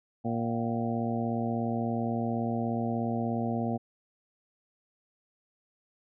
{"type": "harmonic tone with a mistuned harmonic", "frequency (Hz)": 116.54, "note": "A#2", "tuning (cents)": 0, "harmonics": [1, 2, 3, 4, 5, 6, 7], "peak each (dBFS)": [-34, -30, -39, -39, -40, -37, -40], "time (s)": [0.24, 3.78], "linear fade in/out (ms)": 20, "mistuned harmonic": 7, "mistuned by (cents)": -86, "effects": []}